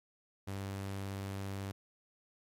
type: tone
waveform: sawtooth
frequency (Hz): 98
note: G2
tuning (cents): 0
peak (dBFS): -34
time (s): 0.47-1.72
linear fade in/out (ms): 10
effects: MP3 64 kbps